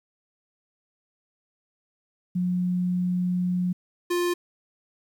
sine / square tone pair in turn, 179.8 / 351.2 Hz, F#3 / F4, -49 / +10 cents, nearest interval octave, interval 1159 cents, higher second, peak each -22 / -23 dBFS, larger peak first, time 2.35-3.73 / 4.1-4.34 s, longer first, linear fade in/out 10 ms, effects 10-bit

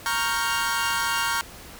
sawtooth chord, G half-diminished seventh, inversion first, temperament equal, 932.3 / 1108.7 / 1396.9 / 1568 Hz, Bb5 / Db6 / F6 / G6, 0 / 0 / 0 / 0 cents, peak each -24 / -26 / -24 / -26 dBFS, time 0.06-1.41 s, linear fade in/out 0 ms, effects pink hiss -43 dBFS RMS until 1.79 s

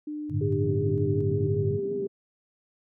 sine tone with tremolo, 299.9 Hz, D4, 36 cents sharp, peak -31 dBFS, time 0.07-1.47 s, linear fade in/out 5 ms, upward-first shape square, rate 2.2 Hz, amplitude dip 30%
sine chord, G suspended second, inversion none, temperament just, 98 / 110.25 / 147 Hz, G2 / A2 / D3, 0 / +4 / +2 cents, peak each -29 dBFS, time 0.29-1.79 s, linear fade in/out 50 ms
sine tone with vibrato, 400.2 Hz, G4, 36 cents sharp, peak -27 dBFS, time 0.41-2.07 s, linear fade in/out 5 ms, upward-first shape sine, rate 5.4 Hz, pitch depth 27 cents each way
pink band-pass noise, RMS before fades -39 dBFS, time 0.61-2.08 s, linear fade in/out 20 ms, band 170 to 300 Hz, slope 24 dB/octave
effects none

